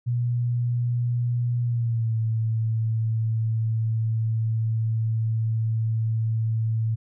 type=tone with pitch glide; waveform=sine; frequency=120.6 to 111.88 Hz; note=B2 to A2; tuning=-41 to +29 cents; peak=-21 dBFS; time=0.06-6.96 s; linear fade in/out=20 ms; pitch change=-130 cents; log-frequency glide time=1.62-2.14 s; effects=none